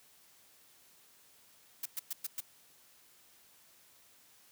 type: noise bursts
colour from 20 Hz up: blue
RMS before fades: -37 dBFS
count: 5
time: 1.83-2.405 s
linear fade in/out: 5 ms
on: 27 ms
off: 110 ms
effects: white hiss -63 dBFS RMS until 4.51 s + high-pass 60 Hz 12 dB/octave